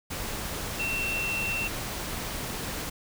sine tone in noise, 2700 Hz, E7, 41 cents sharp, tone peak -28 dBFS, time 0.79-1.68 s, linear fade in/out 10 ms, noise pink, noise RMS -34 dBFS, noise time 0.1-2.9 s, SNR +3 dB, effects none

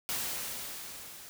white noise with level ramp, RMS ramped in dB -33 to -49 dBFS, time 0.09-1.29 s, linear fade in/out 0 ms, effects none

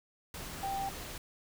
sine tone in noise, 784 Hz, G5, in tune, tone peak -33 dBFS, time 0.63-0.89 s, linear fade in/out 2 ms, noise pink, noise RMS -43 dBFS, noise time 0.34-1.18 s, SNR +7 dB, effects none

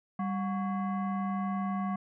sine tone with frequency modulation, 196 Hz, G3, in tune, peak -29 dBFS, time 0.19-1.96 s, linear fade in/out 5 ms, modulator 922 Hz, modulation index 0.78, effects none

